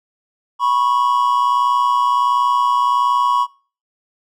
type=tone pair together; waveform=triangle; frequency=980.6 / 1102 Hz; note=B5 / C#6; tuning=-13 / -11 cents; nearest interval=major second; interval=202 cents; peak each=-14 dBFS; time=0.59-3.47 s; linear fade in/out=50 ms; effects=noise-tail reverb RT60 0.4 s tail -24 dB re dry + MP3 96 kbps